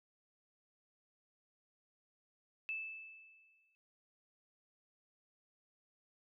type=tone with exponential decay; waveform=sine; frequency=2629 Hz; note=E7; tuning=5 cents flat; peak=-36 dBFS; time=2.69-3.75 s; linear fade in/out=0 ms; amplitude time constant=230 ms; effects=noise-tail reverb RT60 0.1 s tail -26 dB re dry